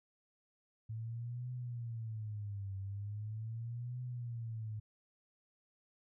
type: tone with vibrato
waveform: sine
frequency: 110 Hz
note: A2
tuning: in tune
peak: -39 dBFS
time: 0.89-4.8 s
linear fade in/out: 10 ms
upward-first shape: triangle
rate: 0.4 Hz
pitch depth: 230 cents each way
effects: none